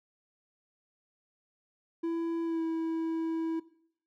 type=tone with pitch glide; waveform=triangle; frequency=332.8 to 326 Hz; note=E4 to E4; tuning=+17 to -19 cents; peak=-27 dBFS; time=2.03-3.6 s; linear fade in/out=10 ms; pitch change=-36 cents; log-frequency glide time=2.44-2.62 s; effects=noise-tail reverb RT60 0.6 s tail -17 dB re dry